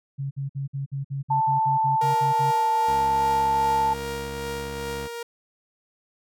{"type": "tone bursts", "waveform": "sine", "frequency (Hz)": 138, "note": "C#3", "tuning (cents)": -7, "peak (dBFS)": -26, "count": 13, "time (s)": [0.18, 2.518], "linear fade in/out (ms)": 20, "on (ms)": 130, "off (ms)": 54}
{"type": "tone", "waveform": "sine", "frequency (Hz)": 883, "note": "A5", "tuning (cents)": 6, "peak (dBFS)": -19, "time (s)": [1.3, 3.94], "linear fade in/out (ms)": 10}
{"type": "tone with tremolo", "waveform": "sawtooth", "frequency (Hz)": 469.3, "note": "A#4", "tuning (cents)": 12, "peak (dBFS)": -25, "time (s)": [2.01, 5.23], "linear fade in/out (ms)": 5, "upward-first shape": "triangle", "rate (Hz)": 2.5, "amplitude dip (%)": 40}
{"type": "tone with pitch glide", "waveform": "15% pulse", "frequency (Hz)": [68.4, 69.64], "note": ["C#2", "C#2"], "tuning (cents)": [-23, 9], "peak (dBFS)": -28, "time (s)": [2.87, 5.08], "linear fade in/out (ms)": 20, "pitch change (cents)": 32, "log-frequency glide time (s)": [3.15, 4.49]}
{"effects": []}